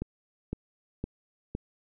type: click train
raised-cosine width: 3 ms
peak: -19 dBFS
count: 4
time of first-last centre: 0.02-1.551 s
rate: 1.96 Hz
effects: none